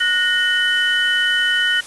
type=tone cluster; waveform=sine; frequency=1464 / 1857 / 3001 Hz; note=F#6 / A#6 / F#7; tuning=-19 / -7 / +24 cents; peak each=-19 dBFS; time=0-1.81 s; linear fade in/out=10 ms; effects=white hiss -36 dBFS RMS until 1.86 s + resampled to 24000 Hz